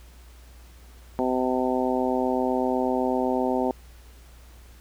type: harmonic tone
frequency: 127.9 Hz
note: C3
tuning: 39 cents flat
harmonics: 2 / 3 / 4 / 5 / 6 / 7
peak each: -26 / -28 / -29 / -30 / -31 / -31 dBFS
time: 1.19-3.71 s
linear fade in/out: 0 ms
effects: added 60 Hz sine -46 dBFS peak until 4.8 s + pink hiss -55 dBFS RMS until 4.8 s